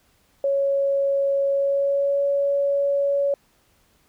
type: tone with pitch glide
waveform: sine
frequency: 554.4 to 562.1 Hz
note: C#5 to C#5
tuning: 0 to +24 cents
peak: -18 dBFS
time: 0.44-3.34 s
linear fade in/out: 2 ms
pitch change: +24 cents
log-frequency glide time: 1.49-2.21 s
effects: pink hiss -62 dBFS RMS until 4.08 s

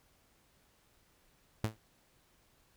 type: tone with exponential decay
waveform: sawtooth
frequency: 109.4 Hz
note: A2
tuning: 9 cents flat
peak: -24 dBFS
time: 1.64-1.77 s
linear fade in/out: 0 ms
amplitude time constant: 27 ms
effects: pink hiss -69 dBFS RMS until 2.76 s

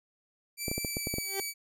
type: tone with pitch glide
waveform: 10% pulse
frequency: 2329 to 2285 Hz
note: D7 to D7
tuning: -15 to -48 cents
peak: -25 dBFS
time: 0.57-1.54 s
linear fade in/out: 50 ms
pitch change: -33 cents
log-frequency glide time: 0.81-1.29 s
type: clicks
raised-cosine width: 2 ms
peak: -20 dBFS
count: 8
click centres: 0.682 / 0.715 / 0.78 / 0.848 / 0.969 / 1.071 / 1.14 / 1.184 s
type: tone with exponential growth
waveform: 30% pulse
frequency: 390.4 Hz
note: G4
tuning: 7 cents flat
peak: -27 dBFS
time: 1.2-1.4 s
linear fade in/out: 1 ms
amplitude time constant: 42 ms
effects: none

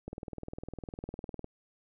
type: click train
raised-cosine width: 2 ms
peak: -26 dBFS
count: 28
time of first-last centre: 0.08-1.444 s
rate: 19.8 Hz
effects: none

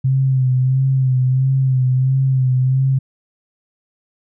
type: tone with vibrato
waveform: sine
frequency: 130.81 Hz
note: C3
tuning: in tune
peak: -12 dBFS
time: 0.04-2.99 s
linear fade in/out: 10 ms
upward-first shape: sine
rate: 1.5 Hz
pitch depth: 41 cents each way
effects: none

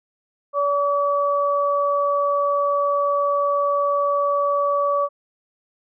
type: tone pair together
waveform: sine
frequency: 571.5 / 1143 Hz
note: D5 / D6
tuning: -47 / -47 cents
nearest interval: octave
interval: 1200 cents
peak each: -20 dBFS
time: 0.53-5.09 s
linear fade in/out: 50 ms
effects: none

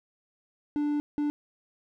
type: tone bursts at uneven times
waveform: triangle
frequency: 294.2 Hz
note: D4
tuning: 3 cents sharp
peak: -23 dBFS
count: 2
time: 0.76-1 / 1.18-1.3 s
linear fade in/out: 0 ms
effects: none

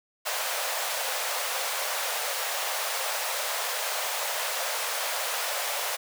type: high-pass noise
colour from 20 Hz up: pink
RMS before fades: -30 dBFS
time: 0.25-5.97 s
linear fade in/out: 20 ms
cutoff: 520 Hz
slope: 48 dB/octave
effects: none

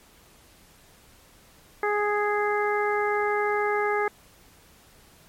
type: harmonic tone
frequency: 415.3 Hz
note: G#4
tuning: in tune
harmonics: 1 / 2 / 3 / 4 / 5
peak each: -25 / -28 / -30 / -31 / -32 dBFS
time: 1.83-4.08 s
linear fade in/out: 2 ms
effects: pink hiss -55 dBFS RMS until 5.28 s + MP3 64 kbps

